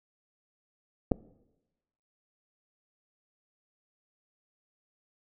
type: clicks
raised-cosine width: 2 ms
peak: -22 / -10 dBFS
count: 2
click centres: 1.114 / 1.118 s
effects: noise-tail reverb RT60 1.0 s tail -21 dB re dry